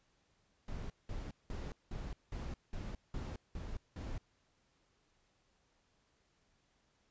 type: noise bursts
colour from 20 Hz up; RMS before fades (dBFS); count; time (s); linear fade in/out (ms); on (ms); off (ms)
brown; -42; 9; 0.68-4.18; 2; 220; 190
effects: pink hiss -75 dBFS RMS until 7.1 s + resampled to 16000 Hz